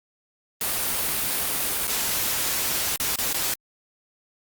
white noise with dropouts, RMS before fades -25 dBFS, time 0.61-3.54 s, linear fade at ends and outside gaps 2 ms, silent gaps 1.871-1.877 / 2.961-2.999 / 3.159-3.185 / 3.33-3.343 s, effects Opus 32 kbps

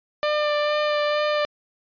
sawtooth tone with vibrato, 596 Hz, D5, 25 cents sharp, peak -16 dBFS, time 0.23-1.45 s, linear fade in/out 0 ms, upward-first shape sine, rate 2.2 Hz, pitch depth 13 cents each way, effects resampled to 11025 Hz

